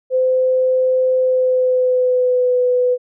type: tone with pitch glide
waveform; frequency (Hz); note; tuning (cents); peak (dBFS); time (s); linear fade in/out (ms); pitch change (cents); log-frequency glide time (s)
sine; 514 to 497.6; C5 to B4; -31 to +13; -12; 0.1-2.98; 50; -56; 1.17-2.61
effects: none